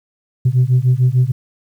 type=beating tone pair; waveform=sine; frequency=123.47 / 130.17 Hz; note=B2 / C3; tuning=0 / -9 cents; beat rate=6.7 Hz; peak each=-12 dBFS; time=0.45-1.32 s; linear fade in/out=10 ms; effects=tanh soft clip ceiling -6 dBFS + 8-bit